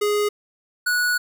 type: tone pair in turn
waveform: square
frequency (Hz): 415.3 / 1467.6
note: G#4 / F#6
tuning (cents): 0 / -15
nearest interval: octave + minor seventh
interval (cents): 2185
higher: second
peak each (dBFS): -19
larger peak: neither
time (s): 0.01-0.29 / 0.86-1.18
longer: second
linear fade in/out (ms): 10
effects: none